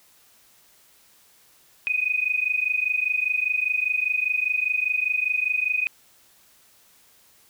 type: tone pair together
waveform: sine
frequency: 2483 / 2508 Hz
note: D#7 / D#7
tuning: -4 / +13 cents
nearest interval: unison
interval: 17 cents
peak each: -24 dBFS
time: 1.87-5.87 s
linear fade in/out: 0 ms
effects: white hiss -57 dBFS RMS until 7.49 s